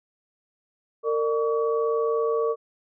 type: tone cluster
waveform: sine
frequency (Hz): 457.3 / 598 / 1134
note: A#4 / D5 / C#6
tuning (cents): -33 / +31 / +39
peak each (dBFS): -22 / -30 / -30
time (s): 1.03-2.56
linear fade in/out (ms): 50
effects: none